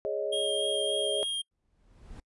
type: chord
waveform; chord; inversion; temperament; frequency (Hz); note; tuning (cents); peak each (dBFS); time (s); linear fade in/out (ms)
sine; Ab suspended fourth; none; equal; 415.3 / 554.4 / 622.3; Ab4 / Db5 / Eb5; 0 / 0 / 0; -33; 0.05-1.23; 0
type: tone with vibrato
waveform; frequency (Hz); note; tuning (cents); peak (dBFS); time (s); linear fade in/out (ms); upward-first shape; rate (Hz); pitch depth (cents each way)
square; 3233; G#7; -47; -30; 0.32-1.42; 10; sine; 3.5; 12
type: noise with exponential growth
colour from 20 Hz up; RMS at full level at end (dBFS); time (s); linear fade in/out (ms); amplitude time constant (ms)
brown; -42; 1.51-2.2; 2; 150
effects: noise-tail reverb RT60 0.1 s tail -26 dB re dry + resampled to 24000 Hz